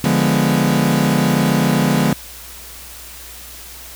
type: chord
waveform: 40% pulse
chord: D diminished seventh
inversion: none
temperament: equal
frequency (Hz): 146.83 / 174.61 / 207.7 / 246.9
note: D3 / F3 / Ab3 / Cb4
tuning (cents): 0 / 0 / 0 / 0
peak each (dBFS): -18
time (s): 0.04-2.13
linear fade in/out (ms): 2
effects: added 60 Hz sine -41 dBFS peak until 3.95 s + white hiss -36 dBFS RMS until 3.95 s